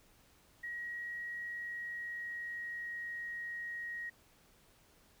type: tone with pitch glide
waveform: sine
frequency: 1901 to 1886.8 Hz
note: A#6 to A#6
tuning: +33 to +20 cents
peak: -39 dBFS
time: 0.63-4.1 s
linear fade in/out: 10 ms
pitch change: -13 cents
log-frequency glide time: 1.45-3.19 s
effects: pink hiss -66 dBFS RMS until 5.2 s